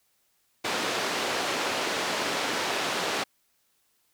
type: band-pass noise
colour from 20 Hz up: pink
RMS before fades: -29 dBFS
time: 0.64-3.24 s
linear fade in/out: 10 ms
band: 380 to 5300 Hz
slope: 12 dB/octave
effects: white hiss -70 dBFS RMS until 4.13 s